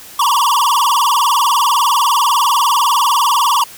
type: tone with vibrato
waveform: square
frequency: 1038 Hz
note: C6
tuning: 14 cents flat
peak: -11 dBFS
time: 0.19-3.64 s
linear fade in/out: 5 ms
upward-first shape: sine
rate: 20 Hz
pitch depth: 210 cents each way
effects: white hiss -36 dBFS RMS until 3.77 s